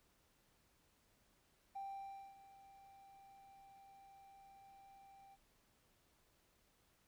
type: tone with ADSR envelope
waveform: triangle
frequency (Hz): 786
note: G5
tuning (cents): +4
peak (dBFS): -40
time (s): 1.75-5.37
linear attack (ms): 14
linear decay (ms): 580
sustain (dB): -18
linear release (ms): 37
effects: tanh soft clip ceiling -41 dBFS + pink hiss -75 dBFS RMS until 7.07 s